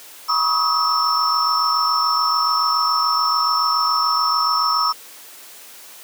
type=tone cluster; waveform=sine; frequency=970 / 1107 / 1228 / 1275 / 5380 Hz; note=B5 / C#6 / D#6 / D#6 / E8; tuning=-31 / -3 / -23 / +42 / +34 cents; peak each=-25 / -24 / -26 / -19 / -21 dBFS; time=0.28-4.93 s; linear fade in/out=20 ms; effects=white hiss -41 dBFS RMS until 6.03 s + high-pass 300 Hz 12 dB/octave